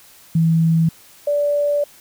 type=tone pair in turn; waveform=sine; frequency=163.5 / 581.2 Hz; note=E3 / D5; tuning=-14 / -18 cents; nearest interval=octave + minor seventh; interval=2196 cents; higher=second; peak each=-12 / -15 dBFS; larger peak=first; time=0.35-0.89 / 1.27-1.84 s; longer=second; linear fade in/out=5 ms; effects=white hiss -47 dBFS RMS until 2 s